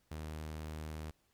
sawtooth tone, 77.6 Hz, D#2, 4 cents flat, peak -37 dBFS, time 0.11-1.11 s, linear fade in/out 5 ms, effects pink hiss -75 dBFS RMS until 1.33 s + MP3 96 kbps

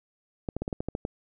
clicks, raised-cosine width 2 ms, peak -17 dBFS, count 9, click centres 0.488 / 0.566 / 0.62 / 0.679 / 0.728 / 0.805 / 0.886 / 0.951 / 1.051 s, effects none

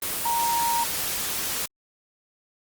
sine tone in noise, 935 Hz, A#5, 5 cents sharp, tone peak -22 dBFS, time 0.25-0.84 s, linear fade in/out 5 ms, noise white, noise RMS -28 dBFS, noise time 0.02-1.66 s, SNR +3 dB, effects Opus 24 kbps

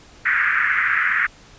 pink band-pass noise, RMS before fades -19 dBFS, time 0.25-1.27 s, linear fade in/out 10 ms, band 1400 to 2100 Hz, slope 48 dB/octave, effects pink hiss -47 dBFS RMS until 1.58 s + resampled to 16000 Hz

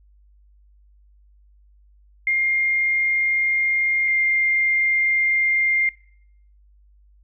sine tone pair in turn, 2119 / 2108 Hz, C7 / C7, +21 / +12 cents, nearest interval unison, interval 9 cents, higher first, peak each -17 / -17 dBFS, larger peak neither, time 2.27-4.08 / 4.08-5.89 s, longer neither, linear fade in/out 2 ms, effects noise-tail reverb RT60 0.7 s tail -22 dB re dry + added 50 Hz sine -51 dBFS peak until 7.23 s

